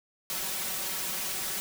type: noise with comb filter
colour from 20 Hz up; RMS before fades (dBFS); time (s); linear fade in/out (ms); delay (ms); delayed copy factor
white; -33; 0.3-1.6; 0; 5.3; +1
effects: none